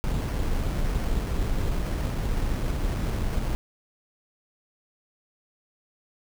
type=noise with sample-and-hold; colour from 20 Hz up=brown; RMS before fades=-26 dBFS; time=0.04-3.55 s; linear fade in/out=0 ms; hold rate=3675 Hz; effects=none